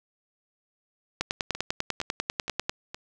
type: two click trains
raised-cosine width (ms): 0.2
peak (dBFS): -9 / -19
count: 16 / 4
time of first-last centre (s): 1.21-2.695 / 1.55-2.945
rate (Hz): 10.1 / 2.15
effects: none